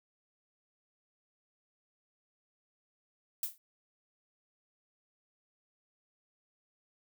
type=noise with exponential decay; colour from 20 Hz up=violet; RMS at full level=-30 dBFS; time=3.43-3.58 s; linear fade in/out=2 ms; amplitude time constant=32 ms; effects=none